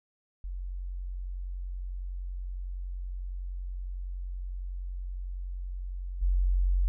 sine tone with level steps, 45.38 Hz, F#1, 33 cents flat, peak -33 / -22 dBFS, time 0.44-6.88 s, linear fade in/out 0 ms, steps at 6.21 s, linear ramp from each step 20 ms, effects none

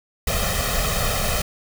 pink noise with comb filter, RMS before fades -22 dBFS, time 0.27-1.42 s, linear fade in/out 5 ms, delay 1.6 ms, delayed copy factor +0.95, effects none

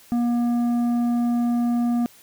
sine tone with tanh clipping, 238.8 Hz, A#3, 42 cents sharp, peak -20 dBFS, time 0.12-2.06 s, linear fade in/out 0 ms, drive 8 dB, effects white hiss -51 dBFS RMS until 2.22 s

